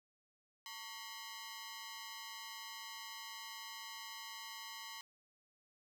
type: ring-modulated tone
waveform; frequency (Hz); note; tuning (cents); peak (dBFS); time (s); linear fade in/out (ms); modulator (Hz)
10% pulse; 1013; B5; +44; -35; 0.66-5.01; 0; 106
effects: none